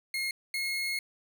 30% pulse tone pair in turn, 2149 / 2161 Hz, C7 / C#7, +46 / -45 cents, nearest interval unison, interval 9 cents, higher second, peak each -27 dBFS, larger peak neither, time 0.14-0.31 / 0.54-0.99 s, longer second, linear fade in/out 2 ms, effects none

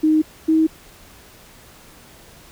sine tone pair in turn, 311.1 / 318.2 Hz, D#4 / D#4, 0 / +39 cents, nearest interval unison, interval 39 cents, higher second, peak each -12 dBFS, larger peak neither, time 0.03-0.22 / 0.48-0.67 s, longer neither, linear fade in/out 10 ms, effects pink hiss -46 dBFS RMS until 2.51 s

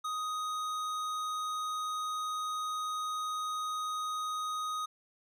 sine tone with tanh clipping, 1249 Hz, D#6, 6 cents sharp, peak -35 dBFS, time 0.04-4.86 s, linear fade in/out 10 ms, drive 16 dB, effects none

